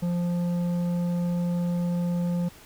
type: tone with tanh clipping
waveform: sine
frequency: 174.61 Hz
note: F3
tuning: in tune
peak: -25 dBFS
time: 0.02-2.49 s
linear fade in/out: 10 ms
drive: 9 dB
effects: pink hiss -50 dBFS RMS until 2.65 s